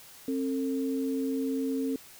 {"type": "tone pair together", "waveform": "sine", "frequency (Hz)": [267.6, 449.5], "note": ["C4", "A4"], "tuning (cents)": [39, 37], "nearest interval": "major sixth", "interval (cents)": 898, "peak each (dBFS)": [-28, -34], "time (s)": [0.28, 1.96], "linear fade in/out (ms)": 2, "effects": ["white hiss -51 dBFS RMS until 2.19 s"]}